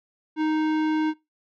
sine tone with tanh clipping, 311.1 Hz, D#4, in tune, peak -23 dBFS, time 0.36-1.14 s, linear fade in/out 50 ms, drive 17 dB, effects noise-tail reverb RT60 0.2 s tail -21 dB re dry

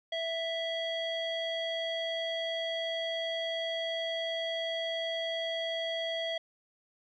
square tone with low-pass filter, 659.3 Hz, E5, in tune, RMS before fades -34 dBFS, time 0.12-6.38 s, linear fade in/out 5 ms, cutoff 3200 Hz, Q 4.3, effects none

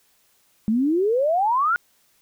sine exponential sweep, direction up, 208 to 1459 Hz, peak -17 dBFS, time 0.68-1.76 s, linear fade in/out 0 ms, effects white hiss -62 dBFS RMS until 2.21 s

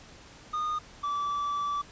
triangle tone pair in turn, 1227 / 1158.1 Hz, D#6 / D6, -25 / -25 cents, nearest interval minor second, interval 100 cents, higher first, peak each -26 dBFS, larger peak neither, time 0.53-0.79 / 1.03-1.82 s, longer second, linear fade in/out 10 ms, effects pink hiss -51 dBFS RMS until 1.91 s + resampled to 16000 Hz

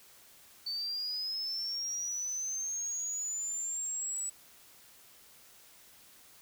sine linear sweep, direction up, 4509 to 7902 Hz, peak -32 dBFS, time 0.66-4.3 s, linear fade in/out 10 ms, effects tanh soft clip ceiling -30 dBFS + white hiss -58 dBFS RMS until 6.41 s

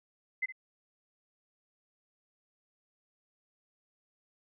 sine tone with echo, 2050 Hz, C7, 36 cents flat, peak -28 dBFS, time 0.42-0.46 s, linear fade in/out 10 ms, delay 64 ms, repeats 1, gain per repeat -13 dB, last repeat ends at 0.524 s, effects none

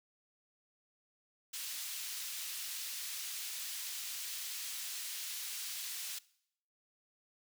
pink high-pass noise, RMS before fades -42 dBFS, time 1.53-6.19 s, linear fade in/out 10 ms, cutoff 3300 Hz, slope 12 dB/octave, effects noise-tail reverb RT60 0.7 s tail -21 dB re dry

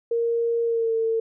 sine tone with pitch glide, 465.6 to 451 Hz, A#4 to A4, -2 to +43 cents, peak -20 dBFS, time 0.11-1.2 s, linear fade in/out 5 ms, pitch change -55 cents, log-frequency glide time 0.64-0.94 s, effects none

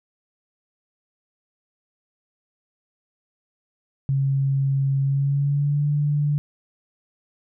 sine tone with pitch glide, 136.8 to 146.62 Hz, C#3 to D3, -23 to -3 cents, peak -18 dBFS, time 4.09-6.38 s, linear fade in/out 0 ms, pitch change +120 cents, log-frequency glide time 5.01-5.88 s, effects none

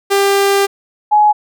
sawtooth / sine tone pair in turn, 397.1 / 841.4 Hz, G4 / G#5, +22 / +22 cents, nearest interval octave + minor second, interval 1300 cents, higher second, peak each -6 dBFS, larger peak neither, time 0.1-0.67 / 1.11-1.33 s, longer first, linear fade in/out 20 ms, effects none

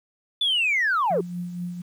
sine linear sweep, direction down, 3520 to 348 Hz, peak -18 dBFS, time 0.41-1.21 s, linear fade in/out 5 ms
sine tone with tremolo, 176.4 Hz, F3, 18 cents sharp, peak -26 dBFS, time 1.1-1.82 s, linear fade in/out 10 ms, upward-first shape triangle, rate 4.2 Hz, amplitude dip 55%
effects tanh soft clip ceiling -16 dBFS + 9-bit

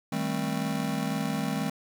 square chord, A half-diminished seventh, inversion second, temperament just, 158.4 / 198 / 220 / 264 Hz, Eb3 / G3 / A3 / C4, +31 / +18 / 0 / +16 cents, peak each -34 dBFS, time 0.12-1.7 s, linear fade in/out 5 ms, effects 10-bit

